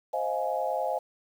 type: chord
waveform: sine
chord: F minor seventh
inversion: second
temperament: just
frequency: 523.8 / 628.6 / 698.5 / 838.1 Hz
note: C5 / Eb5 / F5 / Ab5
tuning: +2 / +18 / 0 / +16 cents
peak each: -32 dBFS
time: 0.13-0.99 s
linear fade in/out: 10 ms
effects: 9-bit